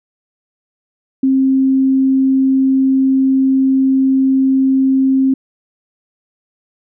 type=tone; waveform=sine; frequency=266 Hz; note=C4; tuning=29 cents sharp; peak=-9 dBFS; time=1.23-5.34 s; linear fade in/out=5 ms; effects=none